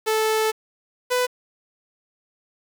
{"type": "tone pair in turn", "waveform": "sawtooth", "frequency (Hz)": [437.3, 498.2], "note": ["A4", "B4"], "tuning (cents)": [-11, 15], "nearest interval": "major second", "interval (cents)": 226, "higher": "second", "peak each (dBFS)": -15, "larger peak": "neither", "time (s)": [[0.06, 0.52], [1.1, 1.27]], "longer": "first", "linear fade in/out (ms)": 20, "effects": ["7-bit"]}